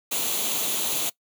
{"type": "noise with comb filter", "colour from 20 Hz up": "white", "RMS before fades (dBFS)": -26, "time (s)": [0.11, 1.1], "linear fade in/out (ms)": 10, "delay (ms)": 0.29, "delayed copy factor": 0.6, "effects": ["noise-tail reverb RT60 0.1 s tail -21 dB re dry", "high-pass 200 Hz 12 dB/octave"]}